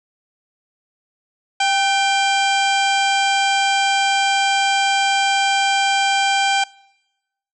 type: harmonic tone with a mistuned harmonic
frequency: 791 Hz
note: G5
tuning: 15 cents sharp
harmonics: 1 / 2 / 3 / 4 / 5 / 6 / 7 / 8 / 9 / 10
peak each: -17 / -23 / -22 / -23 / -34 / -29 / -35 / -35 / -34 / -32 dBFS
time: 1.6-6.64 s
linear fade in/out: 5 ms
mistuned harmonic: 2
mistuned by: -59 cents
effects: noise-tail reverb RT60 1.0 s tail -26 dB re dry